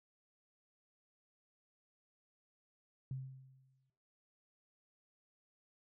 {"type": "tone with exponential decay", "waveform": "sine", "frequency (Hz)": 132, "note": "C3", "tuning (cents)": 16, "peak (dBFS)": -37, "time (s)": [3.11, 3.9], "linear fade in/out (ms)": 2, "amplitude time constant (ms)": 170, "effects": ["noise-tail reverb RT60 0.8 s tail -19 dB re dry"]}